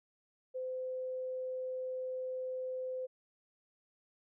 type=tone; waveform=sine; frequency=513 Hz; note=C5; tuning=34 cents flat; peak=-36 dBFS; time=0.54-3.07 s; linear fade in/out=20 ms; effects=none